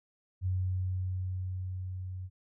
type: tone with level ramp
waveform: sine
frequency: 92.5 Hz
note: F#2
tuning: in tune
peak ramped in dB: -27 to -37 dBFS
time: 0.41-2.3 s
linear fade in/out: 50 ms
effects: none